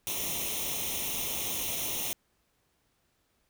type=noise with comb filter; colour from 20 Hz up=white; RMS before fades=-33 dBFS; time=0.07-2.13 s; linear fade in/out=0 ms; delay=0.32 ms; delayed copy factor=+0.8; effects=pink hiss -73 dBFS RMS until 3.49 s